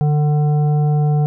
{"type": "tone with frequency modulation", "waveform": "sine", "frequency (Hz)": 148.2, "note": "D3", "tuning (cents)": 16, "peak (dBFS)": -12, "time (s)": [0.01, 1.26], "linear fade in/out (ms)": 0, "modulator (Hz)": 598, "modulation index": 0.37, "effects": []}